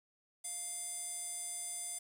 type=tone with band-pass filter; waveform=square; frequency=698.5 Hz; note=F5; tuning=in tune; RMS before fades=-42 dBFS; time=0.44-1.99 s; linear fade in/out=10 ms; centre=8800 Hz; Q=8.2; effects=10-bit